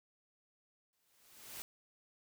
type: noise with exponential growth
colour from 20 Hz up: white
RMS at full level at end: -44 dBFS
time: 0.93-1.62 s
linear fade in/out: 0 ms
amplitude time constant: 150 ms
effects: none